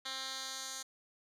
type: tone with band-pass filter sweep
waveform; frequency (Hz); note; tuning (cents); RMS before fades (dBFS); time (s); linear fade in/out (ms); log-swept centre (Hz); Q
10% pulse; 264.8; C4; +21; -42; 0.05-0.83; 10; 3700 to 6500; 1.6
effects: none